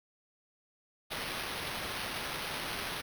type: noise with sample-and-hold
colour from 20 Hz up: white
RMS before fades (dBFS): -38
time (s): 1.1-3.02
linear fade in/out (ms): 20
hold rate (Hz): 7350
effects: none